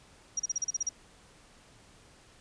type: tone bursts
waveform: sine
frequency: 5720 Hz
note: F8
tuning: 41 cents sharp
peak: -27 dBFS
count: 9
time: 0.37-0.892 s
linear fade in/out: 5 ms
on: 26 ms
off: 36 ms
effects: pink hiss -58 dBFS RMS until 2.4 s + resampled to 22050 Hz